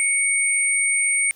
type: tone pair together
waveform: sine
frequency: 2226 / 8786 Hz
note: C#7 / C#9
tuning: +7 / -16 cents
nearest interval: 2 octaves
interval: 2377 cents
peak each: -20 dBFS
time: 0-1.31 s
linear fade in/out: 0 ms
effects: white hiss -52 dBFS RMS until 1.35 s